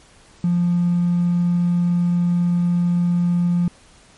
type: tone with hard clipping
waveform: triangle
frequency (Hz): 174.61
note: F3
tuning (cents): 0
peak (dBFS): -15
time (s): 0.44-3.68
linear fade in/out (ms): 2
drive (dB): 3
effects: pink hiss -50 dBFS RMS until 4.17 s + MP3 48 kbps